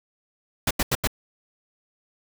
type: noise bursts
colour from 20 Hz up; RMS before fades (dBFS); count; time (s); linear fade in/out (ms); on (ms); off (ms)
pink; -22; 4; 0.67-1.074; 5; 38; 84
effects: none